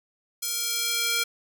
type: tone with high-pass filter sweep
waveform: square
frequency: 466.2 Hz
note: A#4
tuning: in tune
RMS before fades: -27 dBFS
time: 0.42-1.24 s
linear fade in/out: 10 ms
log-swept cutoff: 5800 to 2100 Hz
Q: 0.83
effects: none